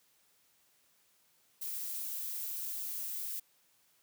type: noise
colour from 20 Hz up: violet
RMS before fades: -39 dBFS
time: 1.61-3.4 s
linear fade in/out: 10 ms
effects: white hiss -70 dBFS RMS until 4.02 s + high-pass 80 Hz 12 dB/octave